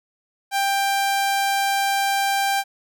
sawtooth tone, 790 Hz, G5, 13 cents sharp, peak -15 dBFS, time 0.51-2.64 s, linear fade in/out 50 ms, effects none

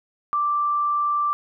sine tone, 1174.7 Hz, D6, in tune, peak -19 dBFS, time 0.33-1.33 s, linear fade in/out 0 ms, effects none

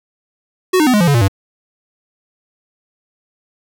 square tone with pitch steps, 370 / 305.8 / 252.7 / 208.9 / 172.61 / 142.65 / 117.9 / 97.44 Hz, F#4 / D#4 / B3 / G#3 / F3 / C#3 / A#2 / G2, 0 / -30 / +40 / +10 / -20 / +50 / +20 / -10 cents, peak -10 dBFS, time 0.73-1.282 s, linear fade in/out 10 ms, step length 69 ms, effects none

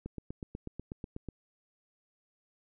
click train, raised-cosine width 3 ms, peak -26 dBFS, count 11, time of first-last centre 0.06-1.287 s, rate 8.15 Hz, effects none

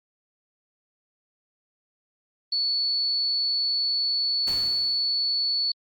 sine tone, 4435 Hz, C#8, in tune, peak -22 dBFS, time 2.52-5.72 s, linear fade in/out 5 ms
pink noise with exponential decay, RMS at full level -36 dBFS, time 4.47-5.39 s, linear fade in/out 5 ms, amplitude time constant 200 ms
effects Opus 48 kbps

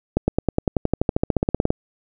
accelerating click train, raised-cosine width 2 ms, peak -4 dBFS, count 21, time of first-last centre 0.17-1.704 s, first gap 110 ms, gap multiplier 0.96, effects none

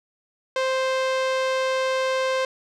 sawtooth tone, 523.3 Hz, C5, in tune, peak -17 dBFS, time 0.56-2.45 s, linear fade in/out 2 ms, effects low-pass 5000 Hz 12 dB/octave

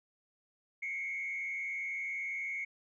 sine tone with frequency modulation, 2189 Hz, C#7, 22 cents flat, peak -34 dBFS, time 0.82-2.65 s, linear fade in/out 10 ms, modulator 92.1 Hz, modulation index 0.82, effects tanh soft clip ceiling -30 dBFS

